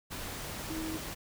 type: tone in noise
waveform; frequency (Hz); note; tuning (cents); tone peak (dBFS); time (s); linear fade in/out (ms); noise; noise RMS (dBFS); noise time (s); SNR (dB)
sine; 318.6; D#4; +41; -36; 0.69-0.98; 20; pink; -40; 0.1-1.15; +1
effects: none